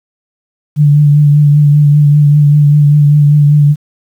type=tone with vibrato; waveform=sine; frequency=146.83 Hz; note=D3; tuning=in tune; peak=-3 dBFS; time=0.76-3.76 s; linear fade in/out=50 ms; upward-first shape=triangle; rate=5.1 Hz; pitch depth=34 cents each way; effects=7-bit